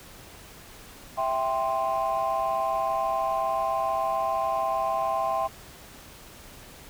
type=chord; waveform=sine; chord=C major; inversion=first; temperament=equal with one note detuned; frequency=659.3 / 786.3 / 1046.5 Hz; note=E5 / G5 / C6; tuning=0 / +5 / 0 cents; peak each=-27 dBFS; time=1.17-5.48 s; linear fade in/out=20 ms; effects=tanh soft clip ceiling -18 dBFS + pink hiss -47 dBFS RMS until 6.89 s